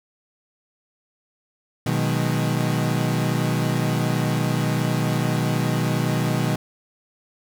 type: chord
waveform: 35% pulse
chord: G# minor seventh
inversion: first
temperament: equal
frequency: 123.47 / 155.56 / 185 / 207.7 Hz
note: B2 / D#3 / F#3 / G#3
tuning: 0 / 0 / 0 / 0 cents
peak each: -22 / -22 / -27 / -28 dBFS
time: 1.86-6.56 s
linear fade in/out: 5 ms
effects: none